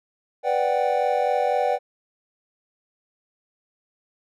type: chord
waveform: triangle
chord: G major seventh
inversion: first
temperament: equal with one note detuned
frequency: 493.9 / 585.6 / 740 / 784 Hz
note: B4 / D5 / F#5 / G5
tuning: 0 / -5 / 0 / 0 cents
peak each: -23 dBFS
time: 0.43-1.79 s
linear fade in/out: 50 ms
effects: none